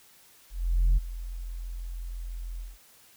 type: tone with ADSR envelope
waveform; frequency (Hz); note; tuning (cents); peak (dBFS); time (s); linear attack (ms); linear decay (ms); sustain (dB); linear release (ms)
sine; 43; F1; -26; -15; 0.5-2.78; 470; 19; -18; 180
effects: tanh soft clip ceiling -17 dBFS + white hiss -57 dBFS RMS until 3.16 s